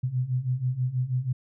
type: beating tone pair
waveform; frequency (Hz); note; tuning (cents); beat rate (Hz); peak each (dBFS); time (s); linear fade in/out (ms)
sine; 123.47 / 129.67; B2 / C3; 0 / -15; 6.2; -29 / -26; 0.03-1.33; 10
effects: none